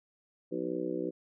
harmonic tone with a mistuned harmonic, 62.3 Hz, B1, 16 cents sharp, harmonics 3 / 4 / 5 / 6 / 7 / 8 / 9, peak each -42 / -42 / -36 / -36 / -46 / -38 / -49 dBFS, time 0.51-1.11 s, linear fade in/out 20 ms, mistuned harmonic 3, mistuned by -95 cents, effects none

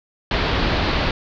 pink low-pass noise, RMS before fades -20 dBFS, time 0.31-1.11 s, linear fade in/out 2 ms, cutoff 4600 Hz, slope 48 dB/octave, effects none

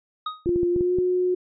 square tone with exponential decay, 1252 Hz, D#6, 10 cents sharp, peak -24 dBFS, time 0.26-0.46 s, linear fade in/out 5 ms, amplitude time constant 43 ms
clicks, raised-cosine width 3 ms, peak -17 dBFS, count 7, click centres 0.46 / 0.492 / 0.56 / 0.632 / 0.762 / 0.809 / 0.986 s
sine tone with pitch glide, 349.9 to 363.1 Hz, F4 to F#4, +3 to -33 cents, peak -19 dBFS, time 0.46-1.35 s, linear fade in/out 10 ms, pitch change +64 cents, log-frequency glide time 0.7-0.97 s
effects resampled to 11025 Hz

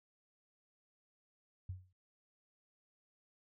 sine tone with exponential decay, 92.3 Hz, F#2, 4 cents flat, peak -37 dBFS, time 1.69-1.93 s, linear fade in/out 5 ms, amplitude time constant 51 ms, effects none

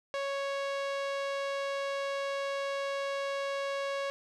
sawtooth tone with low-pass filter, 554.4 Hz, C#5, in tune, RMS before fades -34 dBFS, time 0.14-4.1 s, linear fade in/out 0 ms, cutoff 4800 Hz, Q 0.7, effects none

